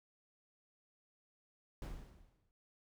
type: noise with exponential decay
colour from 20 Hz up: brown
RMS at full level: -41 dBFS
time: 1.82-2.51 s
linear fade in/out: 1 ms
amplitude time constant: 150 ms
effects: none